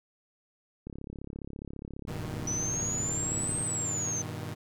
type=click train; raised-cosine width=3 ms; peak=-27 dBFS; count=96; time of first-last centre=0.87-3.608 s; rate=34.7 Hz
type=chord; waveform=sawtooth; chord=G augmented; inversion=none; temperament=equal with one note detuned; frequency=98 / 120.44 / 155.56 Hz; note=G2 / B2 / D#3; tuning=0 / -43 / 0 cents; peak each=-36 dBFS; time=2.07-4.55 s; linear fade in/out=20 ms
type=exponential two-way sweep; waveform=sine; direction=up then down; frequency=5920 to 8372 to 6140 Hz; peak=-30 dBFS; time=2.47-4.22 s; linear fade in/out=5 ms; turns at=3.6 s
effects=none